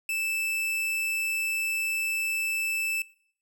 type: tone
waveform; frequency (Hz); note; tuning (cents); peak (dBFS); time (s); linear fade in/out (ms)
45% pulse; 2637; E7; 0; -27; 0.09-3.02; 2
effects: noise-tail reverb RT60 0.6 s tail -21 dB re dry